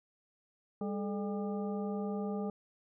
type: harmonic tone with a mistuned harmonic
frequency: 200.7 Hz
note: G3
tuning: 41 cents sharp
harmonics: 1 / 2 / 3 / 4 / 6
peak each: -35 / -39 / -45 / -45 / -51 dBFS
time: 0.81-2.5 s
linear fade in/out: 2 ms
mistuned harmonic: 2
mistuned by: +120 cents
effects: none